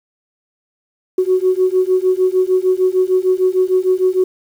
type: beating tone pair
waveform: sine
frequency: 367.9 / 374.5 Hz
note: F#4 / F#4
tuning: -10 / +21 cents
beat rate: 6.6 Hz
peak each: -14 dBFS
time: 1.18-4.24 s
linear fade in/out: 5 ms
effects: tanh soft clip ceiling -4 dBFS + 7-bit